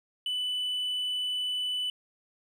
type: tone with hard clipping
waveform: sine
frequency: 2988 Hz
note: F#7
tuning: 16 cents sharp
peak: -29 dBFS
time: 0.26-1.9 s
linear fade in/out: 2 ms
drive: 2 dB
effects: none